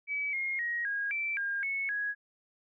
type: tone with pitch steps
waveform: sine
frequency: 2287 / 2141 / 1889 / 1636 / 2333 / 1613 / 2202 / 1663 Hz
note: D7 / C7 / A#6 / G#6 / D7 / G6 / C#7 / G#6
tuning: -47 / +39 / +22 / -26 / -12 / +49 / -12 / +2 cents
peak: -30 dBFS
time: 0.07-2.15 s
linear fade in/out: 50 ms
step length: 260 ms
effects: none